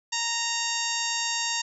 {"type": "harmonic tone with a mistuned harmonic", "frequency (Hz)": 928, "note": "A#5", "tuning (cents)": -8, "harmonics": [1, 2, 3, 4, 5, 6, 7, 8], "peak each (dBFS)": [-34, -34, -34, -34, -34, -34, -34, -34], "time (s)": [0.12, 1.62], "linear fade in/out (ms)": 10, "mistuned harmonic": 8, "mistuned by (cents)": -23, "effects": []}